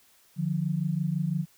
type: tone pair together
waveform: sine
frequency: 150.4 / 176.34 Hz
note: D3 / F3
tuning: +42 / +17 cents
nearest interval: minor third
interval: 275 cents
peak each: -28 dBFS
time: 0.36-1.46 s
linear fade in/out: 50 ms
effects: white hiss -61 dBFS RMS until 1.57 s